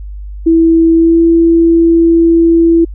sine tone with pitch glide, 328.6 to 333.2 Hz, E4 to E4, -5 to +19 cents, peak -4 dBFS, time 0.46-2.85 s, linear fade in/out 10 ms, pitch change +24 cents, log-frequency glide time 0.94-1.2 s, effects added 50 Hz sine -22 dBFS peak until 2.94 s

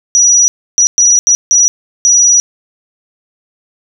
sine tone bursts at uneven times, 5840 Hz, F#8, 24 cents flat, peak -4 dBFS, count 6, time 0.15-0.48 / 0.78-0.87 / 0.98-1.19 / 1.27-1.35 / 1.51-1.68 / 2.05-2.4 s, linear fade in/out 0 ms, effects none

